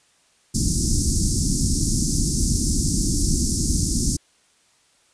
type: band-stop noise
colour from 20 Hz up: pink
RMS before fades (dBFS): -20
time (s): 0.54-4.17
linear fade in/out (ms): 10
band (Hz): 320 to 5100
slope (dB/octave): 48
effects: white hiss -60 dBFS RMS until 5.13 s + resampled to 22050 Hz